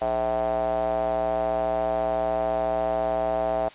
square tone with band-pass filter, 59 Hz, A#1, 22 cents sharp, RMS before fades -25 dBFS, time 0.01-3.69 s, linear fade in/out 10 ms, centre 690 Hz, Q 8.5, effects white hiss -47 dBFS RMS until 3.74 s + resampled to 8000 Hz

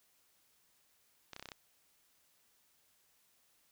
clicks, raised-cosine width 0.2 ms, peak -28 dBFS, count 7, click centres 1.333 / 1.364 / 1.396 / 1.426 / 1.457 / 1.488 / 1.518 s, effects white hiss -72 dBFS RMS until 3.71 s

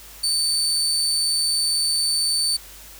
30% pulse tone, 4539 Hz, C#8, 40 cents sharp, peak -16 dBFS, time 0.23-2.57 s, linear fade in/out 10 ms, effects added 50 Hz sine -47 dBFS peak until 2.99 s + white hiss -43 dBFS RMS until 2.99 s

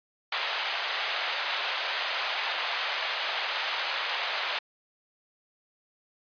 white band-pass noise, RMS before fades -31 dBFS, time 0.32-4.59 s, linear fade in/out 5 ms, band 590 to 3800 Hz, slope 24 dB/octave, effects resampled to 11025 Hz

